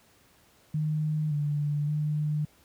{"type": "tone with pitch steps", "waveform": "sine", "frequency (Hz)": [153.6, 146.9, 150.7], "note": ["D#3", "D3", "D3"], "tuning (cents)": [-22, 1, 45], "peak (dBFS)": -25, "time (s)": [0.74, 2.45], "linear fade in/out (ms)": 5, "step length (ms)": 570, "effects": ["pink hiss -61 dBFS RMS until 2.64 s", "high-pass 60 Hz 12 dB/octave"]}